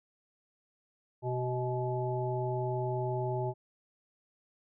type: harmonic tone with a mistuned harmonic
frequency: 126.1 Hz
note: B2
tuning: 36 cents sharp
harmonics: 1 / 3 / 5 / 7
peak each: -33 / -35 / -38 / -38 dBFS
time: 1.22-3.54 s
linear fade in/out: 50 ms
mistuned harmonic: 7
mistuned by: -51 cents
effects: none